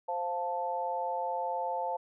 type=chord; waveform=sine; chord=F major; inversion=second; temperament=equal; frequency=523.3 / 698.5 / 880 Hz; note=C5 / F5 / A5; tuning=0 / 0 / 0 cents; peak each=-36 / -36 / -33 dBFS; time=0.08-1.97 s; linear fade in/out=10 ms; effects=none